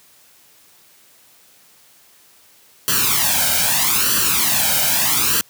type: noise with flanger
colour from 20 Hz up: white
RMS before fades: -17 dBFS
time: 2.88-5.41 s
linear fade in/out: 0 ms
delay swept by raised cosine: 0.67 to 1.33 ms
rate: 0.79 Hz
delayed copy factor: +0.8
effects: white hiss -51 dBFS RMS until 5.49 s + high-pass 80 Hz 12 dB/octave